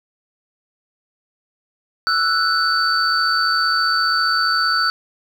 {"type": "tone cluster", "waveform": "sine", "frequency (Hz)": [1324, 1479, 4551], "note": ["E6", "F#6", "C#8"], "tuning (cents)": [7, -1, 45], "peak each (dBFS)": -19, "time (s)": [2.07, 4.9], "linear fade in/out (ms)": 0, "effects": ["tanh soft clip ceiling -5 dBFS", "7-bit"]}